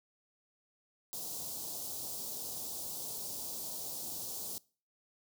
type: band-stop noise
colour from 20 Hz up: white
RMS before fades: -41 dBFS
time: 1.13-4.58 s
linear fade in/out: 0 ms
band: 850 to 4200 Hz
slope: 24 dB/octave
effects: noise-tail reverb RT60 0.4 s tail -23 dB re dry + high-pass 80 Hz 12 dB/octave